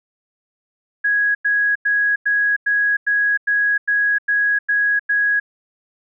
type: tone bursts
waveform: sine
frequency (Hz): 1661.2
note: G#6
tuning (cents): 0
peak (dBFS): -14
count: 11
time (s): 1.04-5.4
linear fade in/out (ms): 10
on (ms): 310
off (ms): 95
effects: none